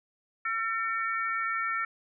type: harmonic tone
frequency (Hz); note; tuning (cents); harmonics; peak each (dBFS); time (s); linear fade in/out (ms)
451.2; A4; +44; 3 / 4 / 5; -30 / -33 / -35; 0.45-1.85; 5
effects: none